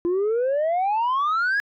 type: exponential sweep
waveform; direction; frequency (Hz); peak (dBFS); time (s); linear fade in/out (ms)
sine; up; 338.3 to 1700; -17; 0.05-1.6; 0
effects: tanh soft clip ceiling -18 dBFS